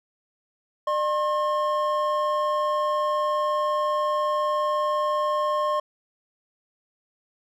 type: tone pair together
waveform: triangle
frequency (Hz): 601.6 / 1072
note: D5 / C6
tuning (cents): +42 / +42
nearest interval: minor seventh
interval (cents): 1000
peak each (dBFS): -23 / -22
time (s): 0.87-5.8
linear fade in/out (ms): 5
effects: none